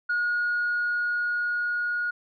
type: tone with level ramp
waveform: sine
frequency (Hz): 1442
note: F#6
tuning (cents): -45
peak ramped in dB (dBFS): -21 to -24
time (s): 0.09-2.11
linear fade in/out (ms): 10
effects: tanh soft clip ceiling -20 dBFS